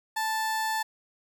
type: tone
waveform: 30% pulse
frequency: 880 Hz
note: A5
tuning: in tune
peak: -24 dBFS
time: 0.16-0.83 s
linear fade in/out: 10 ms
effects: none